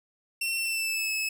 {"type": "tone with pitch glide", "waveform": "sawtooth", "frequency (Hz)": [2709, 2593], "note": ["E7", "E7"], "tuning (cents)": [47, -29], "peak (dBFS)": -24, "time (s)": [0.41, 1.29], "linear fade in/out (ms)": 5, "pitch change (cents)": -76, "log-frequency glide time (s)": [0.58, 1.1], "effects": []}